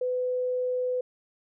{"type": "tone", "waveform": "sine", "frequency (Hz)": 502, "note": "B4", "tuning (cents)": 28, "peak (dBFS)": -25, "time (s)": [0.01, 1.01], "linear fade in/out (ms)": 5, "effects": []}